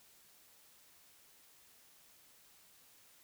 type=silence; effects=white hiss -64 dBFS RMS until 3.23 s